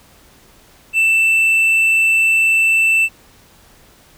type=tone; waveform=triangle; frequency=2661 Hz; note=E7; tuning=16 cents sharp; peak=-9 dBFS; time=0.93-3.09 s; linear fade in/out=50 ms; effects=pink hiss -48 dBFS RMS until 4.17 s